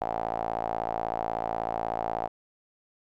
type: tone with band-pass filter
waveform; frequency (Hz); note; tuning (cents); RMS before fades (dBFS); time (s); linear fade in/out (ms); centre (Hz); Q
sawtooth; 56.3; A1; +40; -31; 0.01-2.28; 10; 750; 5.6
effects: none